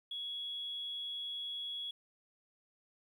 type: tone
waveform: triangle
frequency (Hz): 3350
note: G#7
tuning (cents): +14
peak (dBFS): -35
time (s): 0.11-1.91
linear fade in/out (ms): 5
effects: tanh soft clip ceiling -36 dBFS + 12-bit